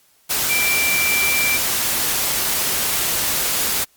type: tone in noise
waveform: sine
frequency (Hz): 2348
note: D7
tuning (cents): -1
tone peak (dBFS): -18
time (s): 0.49-1.58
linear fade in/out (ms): 20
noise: white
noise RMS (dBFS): -20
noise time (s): 0.29-3.85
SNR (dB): -1
effects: white hiss -57 dBFS RMS until 3.96 s + Opus 48 kbps